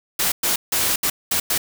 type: noise bursts at uneven times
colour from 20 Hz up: white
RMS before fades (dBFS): -20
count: 6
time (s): 0.19-0.32 / 0.43-0.56 / 0.72-0.96 / 1.03-1.1 / 1.31-1.4 / 1.5-1.58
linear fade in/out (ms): 5
effects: none